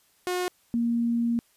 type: tone pair in turn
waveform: sawtooth / sine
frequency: 360.9 / 234.5 Hz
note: F#4 / A#3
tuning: -43 / +11 cents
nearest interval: perfect fifth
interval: 746 cents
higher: first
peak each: -22 dBFS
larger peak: neither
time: 0.27-0.48 / 0.74-1.39 s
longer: second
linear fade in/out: 0 ms
effects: white hiss -64 dBFS RMS until 1.56 s + resampled to 32000 Hz